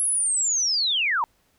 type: linear sweep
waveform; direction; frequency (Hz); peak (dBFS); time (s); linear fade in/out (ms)
sine; down; 11050 to 862; -20; 0-1.24; 0
effects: pink hiss -65 dBFS RMS until 1.58 s